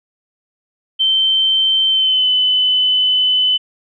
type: tone with pitch glide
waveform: sine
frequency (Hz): 3107 to 3017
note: G7 to F#7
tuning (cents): -16 to +33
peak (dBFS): -11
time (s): 0.99-3.58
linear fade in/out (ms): 20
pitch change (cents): -51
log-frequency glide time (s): 1.88-2.29
effects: none